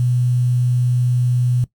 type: tone with quantisation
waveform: sine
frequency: 123.47 Hz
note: B2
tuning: in tune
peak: -14 dBFS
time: 0-1.64 s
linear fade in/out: 0 ms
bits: 7
effects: noise-tail reverb RT60 0.1 s tail -17 dB re dry